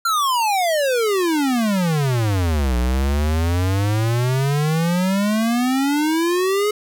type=exponential two-way sweep; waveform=square; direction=down then up; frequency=1396.9 to 59.6 to 426.1 Hz; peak=-17 dBFS; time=0.05-6.71 s; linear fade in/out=5 ms; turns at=2.77 s; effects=none